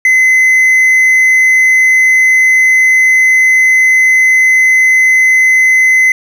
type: tone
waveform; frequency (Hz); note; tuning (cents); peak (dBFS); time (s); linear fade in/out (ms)
triangle; 2042; C7; -43; -3; 0.05-6.12; 2
effects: none